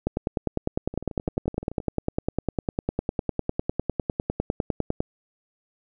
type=two click trains; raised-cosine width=2 ms; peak=-10 / -22 dBFS; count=50 / 11; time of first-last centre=0.07-5.005 / 0.94-1.802 s; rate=9.93 / 11.6 Hz; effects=none